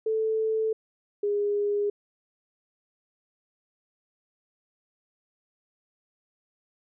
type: tone pair in turn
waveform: sine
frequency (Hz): 440 / 410.2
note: A4 / G#4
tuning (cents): 0 / -21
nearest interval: minor second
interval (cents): 121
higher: first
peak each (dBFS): -23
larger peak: neither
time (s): 0.06-0.73 / 1.23-1.9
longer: neither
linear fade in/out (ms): 5
effects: none